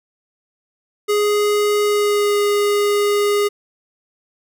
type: tone with pitch glide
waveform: square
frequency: 415.3 to 410.8 Hz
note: G#4 to G#4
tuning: 0 to -19 cents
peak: -15 dBFS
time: 1.08-3.49 s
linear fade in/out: 20 ms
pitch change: -19 cents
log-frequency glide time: 1.83-2.38 s
effects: none